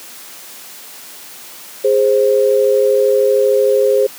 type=tone pair together; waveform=sine; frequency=413 / 526 Hz; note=G#4 / C5; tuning=-10 / +9 cents; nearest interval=major third; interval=419 cents; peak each=-12 dBFS; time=1.84-4.07 s; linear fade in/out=10 ms; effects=white hiss -35 dBFS RMS until 4.18 s + high-pass 200 Hz 12 dB/octave